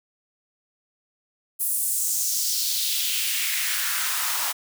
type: noise with high-pass filter sweep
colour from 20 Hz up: white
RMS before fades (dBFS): -25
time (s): 1.59-4.53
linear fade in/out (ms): 20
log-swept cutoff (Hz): 11000 to 870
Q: 2.1
effects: none